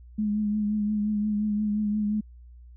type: tone with vibrato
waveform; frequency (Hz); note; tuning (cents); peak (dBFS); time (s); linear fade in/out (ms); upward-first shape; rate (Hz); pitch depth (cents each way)
sine; 210; G#3; +19; -23; 0.18-2.21; 10; triangle; 5.7; 38
effects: added 60 Hz sine -45 dBFS peak until 2.76 s